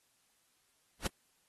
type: noise with exponential growth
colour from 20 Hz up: pink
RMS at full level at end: -28 dBFS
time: 0.99-1.07 s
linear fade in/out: 5 ms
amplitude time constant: 17 ms
effects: white hiss -73 dBFS RMS until 1.48 s + AAC 32 kbps